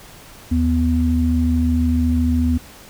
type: tone pair together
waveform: sine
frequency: 77.78 / 247.1 Hz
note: D#2 / B3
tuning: 0 / +1 cents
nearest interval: octave + minor sixth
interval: 2001 cents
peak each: -17 dBFS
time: 0.51-2.58 s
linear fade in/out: 10 ms
effects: pink hiss -42 dBFS RMS until 2.89 s